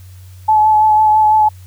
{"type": "tone with vibrato", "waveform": "sine", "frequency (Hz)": 860, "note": "A5", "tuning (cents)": -40, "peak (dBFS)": -7, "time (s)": [0.48, 1.49], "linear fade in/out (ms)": 10, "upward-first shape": "sine", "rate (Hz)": 6, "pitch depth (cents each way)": 19, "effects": ["added 92 Hz sine -34 dBFS peak until 1.66 s", "white hiss -49 dBFS RMS until 1.66 s"]}